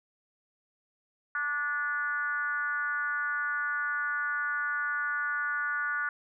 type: tone with frequency modulation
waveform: sine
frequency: 1456 Hz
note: F#6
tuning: 28 cents flat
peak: -28 dBFS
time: 1.35-6.09 s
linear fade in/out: 2 ms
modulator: 286 Hz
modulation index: 0.87
effects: none